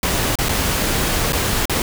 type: noise with dropouts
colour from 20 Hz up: pink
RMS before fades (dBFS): -19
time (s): 0.03-1.82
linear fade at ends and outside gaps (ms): 1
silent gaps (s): 0.355-0.387 / 0.486-0.492 / 1.323-1.331 / 1.655-1.696
effects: none